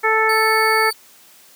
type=harmonic tone; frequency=440 Hz; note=A4; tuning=in tune; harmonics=1 / 2 / 3 / 4 / 5; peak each=-20 / -20 / -20 / -20 / -20 dBFS; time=0.03-0.91 s; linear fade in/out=20 ms
type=tone; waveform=sawtooth; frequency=4575 Hz; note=D8; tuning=46 cents flat; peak=-22 dBFS; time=0.29-0.93 s; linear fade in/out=5 ms
effects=white hiss -48 dBFS RMS until 1.55 s + high-pass 150 Hz 12 dB/octave